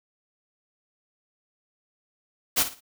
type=noise with echo; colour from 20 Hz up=white; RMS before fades=-21 dBFS; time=2.56-2.64 s; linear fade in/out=20 ms; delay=56 ms; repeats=3; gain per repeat=-11 dB; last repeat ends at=2.808 s; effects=none